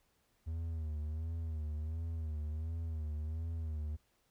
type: tone with vibrato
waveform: triangle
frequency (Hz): 79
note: D#2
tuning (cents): +27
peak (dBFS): -34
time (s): 0.46-3.97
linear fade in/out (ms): 20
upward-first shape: sine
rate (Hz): 1.4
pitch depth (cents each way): 79
effects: pink hiss -75 dBFS RMS until 4.3 s